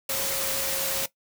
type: tone in noise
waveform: sine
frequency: 542 Hz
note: C#5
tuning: 39 cents flat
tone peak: -34 dBFS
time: 0.09-1.06 s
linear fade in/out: 5 ms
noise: white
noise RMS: -28 dBFS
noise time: 0.09-1.06 s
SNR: -9 dB
effects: noise-tail reverb RT60 0.1 s tail -17 dB re dry